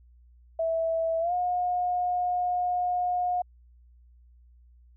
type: tone with pitch glide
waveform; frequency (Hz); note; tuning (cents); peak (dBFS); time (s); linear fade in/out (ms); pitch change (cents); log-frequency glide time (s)
sine; 655 to 718.4; E5 to F5; -11 to +49; -24; 0.59-3.42; 5; +160; 1.2-1.33
effects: added 60 Hz sine -53 dBFS peak until 4.96 s